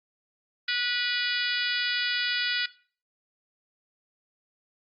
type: harmonic tone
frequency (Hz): 488.7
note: B4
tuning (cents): -18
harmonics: 3 / 4 / 5 / 6 / 7 / 8 / 9 / 10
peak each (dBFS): -31 / -32 / -33 / -34 / -34 / -35 / -36 / -36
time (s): 0.68-2.66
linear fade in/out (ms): 5
effects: noise-tail reverb RT60 0.4 s tail -17 dB re dry + Opus 48 kbps